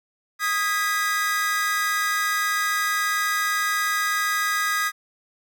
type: chord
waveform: 45% pulse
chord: G# minor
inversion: second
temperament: equal with one note detuned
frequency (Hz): 1244.5 / 1639.3 / 1975.5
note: D#6 / G#6 / B6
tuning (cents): 0 / -23 / 0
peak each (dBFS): -25 / -26 / -27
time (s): 0.39-4.92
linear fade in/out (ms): 50
effects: none